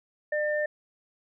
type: tone pair together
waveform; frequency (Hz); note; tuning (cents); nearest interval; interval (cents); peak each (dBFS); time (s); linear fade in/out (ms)
sine; 600 / 1798; D5 / A6; +37 / +37; octave + perfect fifth; 1900; -26 / -30; 0.32-0.66; 5
effects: none